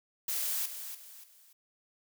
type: noise with echo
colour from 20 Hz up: blue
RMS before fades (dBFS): -33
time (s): 0.28-0.66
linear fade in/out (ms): 5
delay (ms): 290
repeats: 3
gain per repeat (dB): -9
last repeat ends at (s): 1.53
effects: none

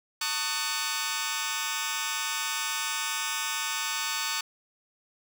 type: chord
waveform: 10% pulse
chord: D# half-diminished seventh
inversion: second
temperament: just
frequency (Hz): 896 / 1120.1 / 1244.5 / 1493.4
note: A5 / C#6 / D#6 / F#6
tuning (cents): +31 / +18 / 0 / +16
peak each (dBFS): -26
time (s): 0.21-4.41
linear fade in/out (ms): 5
effects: none

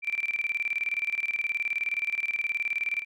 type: tone with tremolo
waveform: sine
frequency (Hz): 2349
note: D7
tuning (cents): 0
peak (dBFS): -24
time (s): 0.02-3.05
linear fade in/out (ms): 50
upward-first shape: square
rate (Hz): 19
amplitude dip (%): 80
effects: none

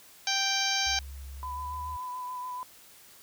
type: harmonic tone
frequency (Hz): 784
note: G5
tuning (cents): 0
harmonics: 1 / 2 / 3 / 4 / 5 / 6 / 7 / 8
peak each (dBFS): -34 / -34 / -34 / -34 / -34 / -34 / -34 / -34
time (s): 0.27-0.99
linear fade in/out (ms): 2
type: tone with pitch glide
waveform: sine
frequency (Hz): 68.1 to 74.26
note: C#2 to D2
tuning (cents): -30 to +20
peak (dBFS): -39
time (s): 0.86-1.97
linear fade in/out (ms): 10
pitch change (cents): +150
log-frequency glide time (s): 1.46-1.79
type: tone with vibrato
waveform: sine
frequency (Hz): 1000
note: B5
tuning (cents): +21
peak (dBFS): -34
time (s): 1.43-2.63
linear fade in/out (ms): 0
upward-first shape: sine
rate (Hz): 7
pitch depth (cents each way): 19
effects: white hiss -54 dBFS RMS until 3.22 s

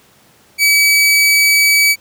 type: tone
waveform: sawtooth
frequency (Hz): 2285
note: D7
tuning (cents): -48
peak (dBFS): -5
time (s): 0.58-1.96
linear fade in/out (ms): 50
effects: pink hiss -49 dBFS RMS until 2 s + high-pass 100 Hz 12 dB/octave

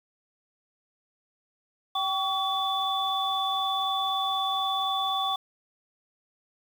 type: tone cluster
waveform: sine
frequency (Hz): 772 / 1131 / 3476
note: G5 / C#6 / A7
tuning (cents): -27 / +34 / -22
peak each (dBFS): -29 / -30 / -29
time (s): 1.95-5.36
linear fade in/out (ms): 5
effects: 8-bit

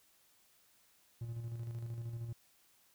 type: tone with tremolo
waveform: triangle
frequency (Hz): 116.54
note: A#2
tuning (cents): 0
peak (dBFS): -36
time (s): 1.21-2.33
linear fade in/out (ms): 5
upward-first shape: square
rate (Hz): 13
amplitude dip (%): 40
effects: white hiss -69 dBFS RMS until 2.94 s

